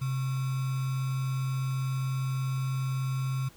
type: tone with sample-and-hold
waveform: sine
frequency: 131.7 Hz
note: C3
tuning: 12 cents sharp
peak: -27 dBFS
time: 0.01-3.49 s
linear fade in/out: 10 ms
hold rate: 1225 Hz
effects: pink hiss -56 dBFS RMS until 3.56 s